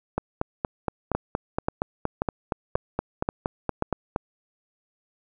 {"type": "two click trains", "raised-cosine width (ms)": 1, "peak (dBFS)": [-9, -10], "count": [6, 18], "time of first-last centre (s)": [[1.15, 3.824], [0.18, 4.161]], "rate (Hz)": [1.87, 4.27], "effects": []}